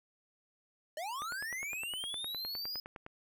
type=linear sweep; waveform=square; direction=up; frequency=587.3 to 5070 Hz; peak=-38 dBFS; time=0.97-2.8 s; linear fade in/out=2 ms
type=click train; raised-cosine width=0.5 ms; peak=-30 dBFS; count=19; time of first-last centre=1.22-3.064 s; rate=9.76 Hz
effects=none